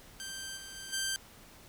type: tone with level steps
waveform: 10% pulse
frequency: 1568 Hz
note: G6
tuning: in tune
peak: -31 / -36 / -34 / -23 dBFS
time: 0.2-1.16 s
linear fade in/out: 0 ms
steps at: 0.56 / 0.75 / 0.92 s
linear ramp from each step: 20 ms
effects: pink hiss -55 dBFS RMS until 1.68 s